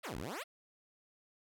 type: exponential two-way sweep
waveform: 10% pulse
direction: down then up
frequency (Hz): 740 to 52 to 740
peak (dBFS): -32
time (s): 0.03-0.44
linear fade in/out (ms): 20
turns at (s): 0.17
effects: none